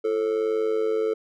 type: tone with amplitude modulation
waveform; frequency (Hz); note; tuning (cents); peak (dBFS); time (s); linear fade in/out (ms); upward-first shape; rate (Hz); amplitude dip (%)
triangle; 440; A4; 0; -16; 0.04-1.14; 10; sine; 101; 75
effects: none